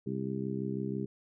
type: harmonic tone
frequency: 66.1 Hz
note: C2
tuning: 18 cents sharp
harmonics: 2 / 3 / 4 / 5 / 6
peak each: -38 / -36 / -41 / -40 / -39 dBFS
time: 0.06-1.06 s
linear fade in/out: 10 ms
effects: none